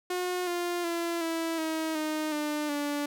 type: tone with pitch steps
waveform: sawtooth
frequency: 361 / 349.9 / 339.2 / 328.8 / 318.7 / 308.9 / 299.4 / 290.2 Hz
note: F#4 / F4 / E4 / E4 / D#4 / D#4 / D4 / D4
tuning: -43 / +3 / +50 / -4 / +42 / -12 / +33 / -21 cents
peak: -25 dBFS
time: 0.1-3.06 s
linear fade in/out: 5 ms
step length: 370 ms
effects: none